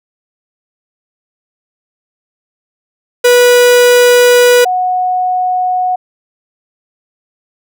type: tone pair in turn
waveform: 45% pulse / sine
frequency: 489.3 / 733.1 Hz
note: B4 / F#5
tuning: -16 / -16 cents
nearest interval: perfect fifth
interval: 700 cents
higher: second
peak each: -4 / -10 dBFS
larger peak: first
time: 3.24-4.65 / 4.65-5.96 s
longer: first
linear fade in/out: 10 ms
effects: none